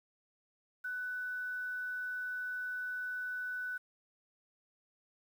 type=tone with quantisation; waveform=sine; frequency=1493 Hz; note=F#6; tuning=15 cents sharp; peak=-36 dBFS; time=0.84-3.78 s; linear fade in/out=10 ms; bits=10; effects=none